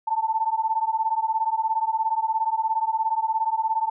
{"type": "beating tone pair", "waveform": "sine", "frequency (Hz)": [880, 897], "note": ["A5", "A5"], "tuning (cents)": [0, 33], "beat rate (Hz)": 17, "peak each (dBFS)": -24, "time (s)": [0.07, 3.9], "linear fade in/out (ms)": 10, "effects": []}